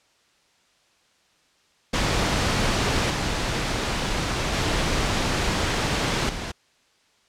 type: noise with level steps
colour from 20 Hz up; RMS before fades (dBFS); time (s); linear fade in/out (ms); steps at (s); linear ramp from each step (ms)
pink; -22 / -25 / -23 / -31; 1.93-6.52; 10; 3.1 / 4.53 / 6.29; 2
effects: white hiss -62 dBFS RMS until 7.28 s + low-pass 6000 Hz 12 dB/octave